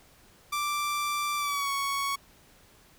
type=tone with pitch glide; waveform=sawtooth; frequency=1174.7 to 1112.6 Hz; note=D6 to C#6; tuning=0 to +6 cents; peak=-24 dBFS; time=0.52-2.16 s; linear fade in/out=10 ms; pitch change=-94 cents; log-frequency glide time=1.37-1.7 s; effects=pink hiss -58 dBFS RMS until 2.98 s